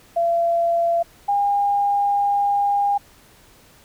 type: tone pair in turn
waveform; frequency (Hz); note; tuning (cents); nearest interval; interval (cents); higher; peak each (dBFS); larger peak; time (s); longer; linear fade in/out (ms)
sine; 680 / 808.7; F5 / G#5; -46 / -46; minor third; 300; second; -16; neither; 0.16-1.03 / 1.28-2.98; second; 10
effects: pink hiss -51 dBFS RMS until 3.84 s